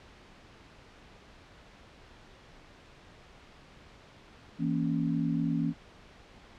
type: chord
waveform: sine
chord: A# diminished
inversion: second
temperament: equal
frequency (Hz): 164.81 / 233.1 / 277.2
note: E3 / A#3 / C#4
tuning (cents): 0 / 0 / 0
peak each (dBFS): -30 / -32 / -31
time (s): 4.58-5.74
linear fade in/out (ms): 50
effects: pink hiss -54 dBFS RMS until 6.58 s + low-pass 4000 Hz 12 dB/octave